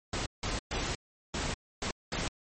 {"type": "noise bursts at uneven times", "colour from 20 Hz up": "pink", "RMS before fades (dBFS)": -33, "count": 6, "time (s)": [[0.13, 0.26], [0.43, 0.59], [0.71, 0.95], [1.34, 1.54], [1.82, 1.91], [2.12, 2.28]], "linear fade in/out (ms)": 2, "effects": ["MP3 32 kbps"]}